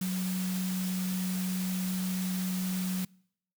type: tone in noise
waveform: sine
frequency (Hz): 185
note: F#3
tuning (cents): 0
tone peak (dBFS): -29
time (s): 0.01-3.05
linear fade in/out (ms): 5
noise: white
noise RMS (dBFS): -40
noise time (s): 0.01-3.05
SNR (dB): +8
effects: noise-tail reverb RT60 0.7 s tail -26 dB re dry

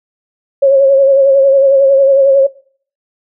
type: tone with vibrato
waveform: sine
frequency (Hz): 546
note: C#5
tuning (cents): -26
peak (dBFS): -4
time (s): 0.62-2.47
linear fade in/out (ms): 10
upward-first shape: sine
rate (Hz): 11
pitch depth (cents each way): 38
effects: noise-tail reverb RT60 0.5 s tail -21 dB re dry

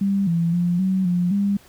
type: tone with pitch steps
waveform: sine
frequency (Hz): 197.5 / 168.3 / 174.9 / 188.8 / 176.9 / 200.4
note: G3 / E3 / F3 / F#3 / F3 / G3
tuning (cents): +13 / +36 / +3 / +35 / +23 / +38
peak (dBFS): -17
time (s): 0.01-1.57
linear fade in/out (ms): 5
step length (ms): 260
effects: pink hiss -51 dBFS RMS until 1.68 s

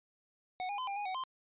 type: tone with pitch steps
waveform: square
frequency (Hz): 738 / 814 / 1020 / 797 / 824 / 749 / 1043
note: F#5 / G#5 / C6 / G5 / G#5 / F#5 / C6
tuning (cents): -5 / -35 / -44 / +28 / -14 / +21 / -6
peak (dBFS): -36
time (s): 0.6-1.237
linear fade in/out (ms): 0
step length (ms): 91
effects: resampled to 8000 Hz

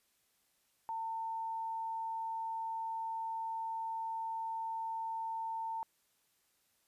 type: tone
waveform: sine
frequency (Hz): 900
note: A5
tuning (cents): +39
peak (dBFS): -36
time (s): 0.89-5.83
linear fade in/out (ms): 0
effects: white hiss -75 dBFS RMS until 6.87 s + resampled to 32000 Hz

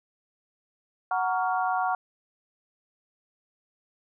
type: chord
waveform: sine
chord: Gb major seventh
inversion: none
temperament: equal with one note detuned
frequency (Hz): 740 / 932.3 / 1122.9 / 1396.9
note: Gb5 / Bb5 / Db6 / F6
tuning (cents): 0 / 0 / +22 / 0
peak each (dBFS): -26 / -31 / -31 / -32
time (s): 1.11-1.95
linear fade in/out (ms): 2
effects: none

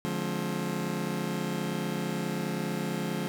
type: chord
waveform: 30% pulse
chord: D half-diminished seventh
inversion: none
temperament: just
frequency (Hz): 146.83 / 176.2 / 211.4 / 264.3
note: D3 / F3 / Ab3 / C4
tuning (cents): 0 / +16 / +31 / +18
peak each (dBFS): -34 / -31 / -32 / -36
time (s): 0.05-3.28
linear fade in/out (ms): 0
effects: none

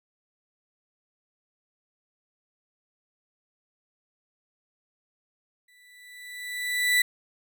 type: tone with exponential growth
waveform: 35% pulse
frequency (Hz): 1975.5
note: B6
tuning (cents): 0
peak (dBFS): -16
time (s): 5.68-7.02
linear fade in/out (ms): 5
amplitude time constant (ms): 290
effects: none

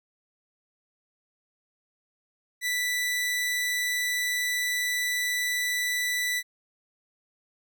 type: tone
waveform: sawtooth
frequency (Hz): 1975.5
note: B6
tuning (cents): 0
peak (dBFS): -22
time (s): 2.61-6.43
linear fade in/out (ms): 50
effects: none

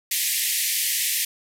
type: band-pass noise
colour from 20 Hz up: white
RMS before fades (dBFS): -24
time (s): 0.11-1.25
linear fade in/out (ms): 5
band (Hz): 1800 to 15000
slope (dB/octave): 96
effects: none

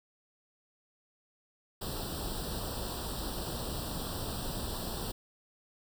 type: noise with comb filter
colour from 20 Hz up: pink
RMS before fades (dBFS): -37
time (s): 1.81-5.12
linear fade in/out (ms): 10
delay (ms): 0.23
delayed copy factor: +0.95
effects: none

